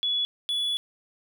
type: tone pair in turn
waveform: sine / triangle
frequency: 3402 / 3415 Hz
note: G#7 / G#7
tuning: +41 / +48 cents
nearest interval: unison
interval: 7 cents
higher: second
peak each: -23 dBFS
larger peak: neither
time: 0.03-0.25 / 0.49-0.77 s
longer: second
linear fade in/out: 0 ms
effects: none